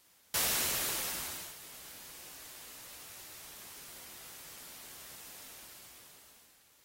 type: noise with ADSR envelope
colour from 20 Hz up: white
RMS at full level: -30 dBFS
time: 0.34-6.71 s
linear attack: 3 ms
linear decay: 1200 ms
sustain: -20 dB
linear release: 1300 ms
effects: white hiss -65 dBFS RMS until 6.84 s + AAC 48 kbps